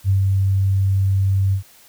sine tone with ADSR envelope, 96.9 Hz, G2, 20 cents flat, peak -12 dBFS, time 0.04-1.63 s, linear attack 52 ms, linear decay 110 ms, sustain -2 dB, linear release 100 ms, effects white hiss -49 dBFS RMS until 1.88 s

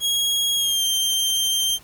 sawtooth tone with pitch glide, 3294 to 3153 Hz, G#7 to G7, -15 to +9 cents, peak -16 dBFS, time 0-1.79 s, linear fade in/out 50 ms, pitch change -76 cents, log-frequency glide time 0.56-0.85 s, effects pink hiss -49 dBFS RMS until 1.83 s

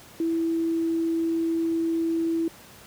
sine tone, 329.6 Hz, E4, in tune, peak -22 dBFS, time 0.2-2.48 s, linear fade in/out 2 ms, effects pink hiss -48 dBFS RMS until 2.86 s + high-pass 80 Hz 12 dB/octave

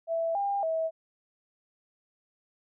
sine tone with pitch steps, 661 / 801 / 647 Hz, E5 / G5 / E5, +5 / +37 / -32 cents, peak -26 dBFS, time 0.07-0.91 s, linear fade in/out 50 ms, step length 280 ms, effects none

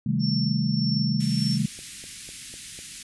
sine chord, A half-diminished seventh, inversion first, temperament just, 132 / 158.4 / 198 / 220 Hz, C3 / Eb3 / G3 / A3, +16 / +31 / +18 / 0 cents, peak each -27 dBFS, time 0.06-1.66 s, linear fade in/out 5 ms
sine tone with tremolo, 5420 Hz, E8, 47 cents sharp, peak -28 dBFS, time 0.19-1.59 s, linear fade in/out 50 ms, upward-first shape sine, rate 1.7 Hz, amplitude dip 55%
white band-stop noise, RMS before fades -38 dBFS, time 1.2-3.03 s, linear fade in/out 5 ms, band 260 to 1900 Hz, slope 24 dB/octave
click train, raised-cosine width 2 ms, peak -32 dBFS, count 5, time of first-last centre 1.79-2.79 s, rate 4 Hz
effects resampled to 24000 Hz

